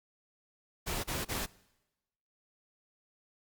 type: noise bursts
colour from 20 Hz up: pink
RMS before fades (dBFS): -35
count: 3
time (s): 0.86-1.464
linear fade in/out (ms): 20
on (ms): 180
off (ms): 32
effects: noise-tail reverb RT60 1.0 s tail -22 dB re dry + Opus 48 kbps